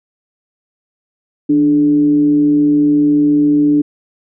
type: tone with frequency modulation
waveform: sine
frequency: 294.3 Hz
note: D4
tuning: 4 cents sharp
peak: -8 dBFS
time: 1.49-3.82 s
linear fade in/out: 10 ms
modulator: 135 Hz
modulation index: 0.28
effects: none